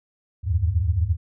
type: tone cluster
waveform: sine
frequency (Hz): 76.5 / 85.1 / 99.9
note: D#2 / F2 / G2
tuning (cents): -29 / -44 / +33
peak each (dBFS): -23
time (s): 0.43-1.17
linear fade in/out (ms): 50
effects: none